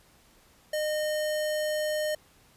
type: tone with sample-and-hold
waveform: sine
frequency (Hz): 610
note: D#5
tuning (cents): -34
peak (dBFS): -26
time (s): 0.73-2.15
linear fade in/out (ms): 5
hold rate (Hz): 2450
effects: pink hiss -60 dBFS RMS until 2.56 s + resampled to 32000 Hz